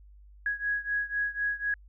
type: beating tone pair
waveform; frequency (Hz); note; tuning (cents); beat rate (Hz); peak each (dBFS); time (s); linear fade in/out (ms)
sine; 1661.2 / 1665.2; G#6 / G#6; 0 / +4; 4; -30 / -32; 0.46-1.74; 2
effects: added 50 Hz sine -50 dBFS peak until 1.88 s